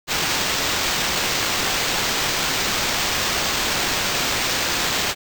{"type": "noise with sample-and-hold", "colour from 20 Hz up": "blue", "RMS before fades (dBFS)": -22, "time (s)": [0.07, 5.15], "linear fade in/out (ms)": 50, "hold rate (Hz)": 11025, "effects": []}